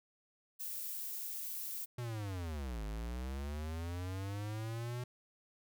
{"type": "noise", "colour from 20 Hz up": "violet", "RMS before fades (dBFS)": -42, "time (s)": [0.59, 1.86], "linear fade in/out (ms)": 20}
{"type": "linear two-way sweep", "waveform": "square", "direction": "down then up", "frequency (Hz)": [124.4, 50.8, 124.4], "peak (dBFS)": -39, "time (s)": [1.98, 5.04], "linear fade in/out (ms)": 5, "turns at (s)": 2.84}
{"effects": []}